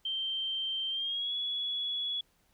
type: tone with pitch glide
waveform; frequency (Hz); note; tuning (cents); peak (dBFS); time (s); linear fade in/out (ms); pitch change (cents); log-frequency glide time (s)
sine; 3136 to 3381; G7 to G#7; 0 to +30; -31; 0.05-2.21; 5; +130; 0.9-1.34
effects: pink hiss -70 dBFS RMS until 2.53 s